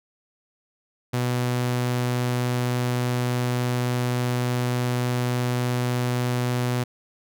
sawtooth tone, 123.47 Hz, B2, in tune, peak -18 dBFS, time 1.13-6.84 s, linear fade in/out 10 ms, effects none

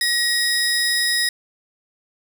30% pulse tone pair together, 1899 / 5070 Hz, A#6 / D#8, +32 / +32 cents, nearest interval octave + perfect fourth, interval 1700 cents, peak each -17 dBFS, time 0.01-1.29 s, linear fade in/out 2 ms, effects none

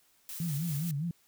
blue noise with tremolo, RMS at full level -41 dBFS, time 0.29-0.91 s, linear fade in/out 0 ms, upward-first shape square, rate 5.2 Hz, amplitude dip 25%
sine tone with vibrato, 155.56 Hz, D#3, in tune, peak -30 dBFS, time 0.4-1.11 s, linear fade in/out 2 ms, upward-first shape sine, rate 4.9 Hz, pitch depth 190 cents each way
effects white hiss -67 dBFS RMS until 1.27 s

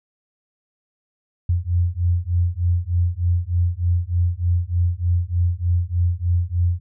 sine beating tone pair, 86 / 89.3 Hz, F2 / F2, -26 / +39 cents, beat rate 3.3 Hz, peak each -20 dBFS, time 1.49-6.8 s, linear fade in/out 5 ms, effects none

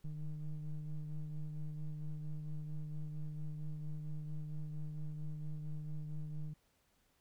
triangle ring-modulated tone, 76.9 Hz, D#2, 20 cents flat, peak -33 dBFS, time 0.04-6.54 s, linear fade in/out 10 ms, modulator 74.7 Hz, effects tanh soft clip ceiling -30 dBFS + pink hiss -75 dBFS RMS until 7.2 s

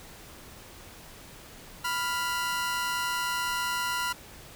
sawtooth tone pair together, 987.8 / 1396.9 Hz, B5 / F6, 0 / 0 cents, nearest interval tritone, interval 600 cents, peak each -27 dBFS, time 1.84-4.13 s, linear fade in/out 10 ms, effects pink hiss -48 dBFS RMS until 4.55 s

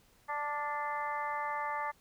harmonic tone with a mistuned harmonic, 293.7 Hz, D4, in tune, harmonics 2 / 3 / 4 / 5 / 6 / 7, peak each -44 / -36 / -38 / -51 / -42 / -44 dBFS, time 0.28-1.92 s, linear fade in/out 20 ms, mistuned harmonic 5, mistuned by -43 cents, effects pink hiss -66 dBFS RMS until 2 s

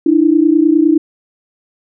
sine tone pair together, 300.2 / 330 Hz, D4 / E4, +38 / +2 cents, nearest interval major second, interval 164 cents, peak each -10 dBFS, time 0.06-0.98 s, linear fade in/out 5 ms, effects none

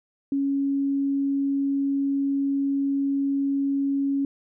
sine tone, 277.2 Hz, C#4, in tune, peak -21 dBFS, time 0.32-4.25 s, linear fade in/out 2 ms, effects none

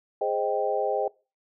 sine chord, Ab major seventh, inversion none, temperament equal, 415.3 / 523.3 / 622.3 / 784 Hz, Ab4 / C5 / Eb5 / G5, 0 / 0 / 0 / 0 cents, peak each -29 dBFS, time 0.21-1.08 s, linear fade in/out 5 ms, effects noise-tail reverb RT60 0.3 s tail -22 dB re dry

